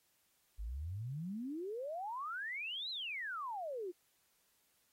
sine exponential two-way sweep, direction up then down, 48.26 to 4152 to 337.5 Hz, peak -39 dBFS, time 0.58-3.92 s, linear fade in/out 20 ms, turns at 2.9 s, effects white hiss -75 dBFS RMS until 4.92 s + AAC 48 kbps

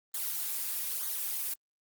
blue noise with flanger, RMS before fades -34 dBFS, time 0.14-1.54 s, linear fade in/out 5 ms, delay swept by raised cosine 0.37 to 5.77 ms, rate 1.1 Hz, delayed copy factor -0.8, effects Opus 24 kbps

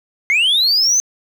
sine linear sweep, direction up, 2079 to 6300 Hz, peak -9 dBFS, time 0.3-1 s, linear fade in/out 0 ms, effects tanh soft clip ceiling -10 dBFS + 7-bit

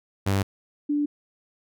sawtooth / sine tone pair in turn, 98 / 292.6 Hz, G2 / D4, 0 / -6 cents, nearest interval octave + perfect fifth, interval 1894 cents, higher second, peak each -17 / -21 dBFS, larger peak first, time 0.26-0.43 / 0.89-1.06 s, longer neither, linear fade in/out 10 ms, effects none

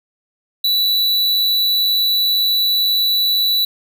square tone, 3951 Hz, B7, in tune, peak -14 dBFS, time 0.64-3.65 s, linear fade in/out 5 ms, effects none

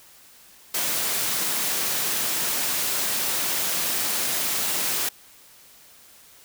white high-pass noise, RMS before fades -25 dBFS, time 0.74-5.09 s, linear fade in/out 5 ms, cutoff 130 Hz, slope 12 dB/octave, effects white hiss -51 dBFS RMS until 6.44 s

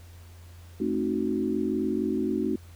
sine chord, A diminished seventh, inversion none, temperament equal with one note detuned, 220 / 266.8 / 311.1 / 370 Hz, A3 / C4 / Eb4 / Gb4, 0 / +34 / 0 / 0 cents, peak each -30 dBFS, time 0.8-2.56 s, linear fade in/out 5 ms, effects added 86 Hz sine -45 dBFS peak until 2.75 s + pink hiss -56 dBFS RMS until 2.75 s

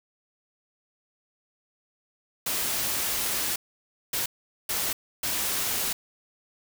white noise bursts at uneven times, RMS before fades -28 dBFS, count 4, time 2.46-3.56 / 4.13-4.26 / 4.69-4.93 / 5.23-5.93 s, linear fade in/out 5 ms, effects none

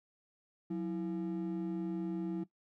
triangle ring-modulated tone, 256.1 Hz, C4, 37 cents flat, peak -28 dBFS, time 0.7-2.44 s, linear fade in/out 10 ms, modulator 72.7 Hz, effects noise-tail reverb RT60 0.1 s tail -17 dB re dry + tanh soft clip ceiling -26 dBFS

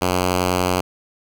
5% pulse tone, 90.8 Hz, F#2, 32 cents flat, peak -6 dBFS, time 0.01-0.81 s, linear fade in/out 10 ms, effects none

